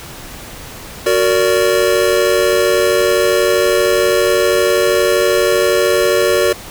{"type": "chord", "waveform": "square", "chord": "Gb augmented", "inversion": "none", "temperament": "just", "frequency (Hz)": [370, 462.5, 578.1], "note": ["Gb4", "Bb4", "D5"], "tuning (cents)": [0, -14, -27], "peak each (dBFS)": -16, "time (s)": [1.06, 6.53], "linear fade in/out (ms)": 5, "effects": ["pink hiss -32 dBFS RMS until 6.7 s"]}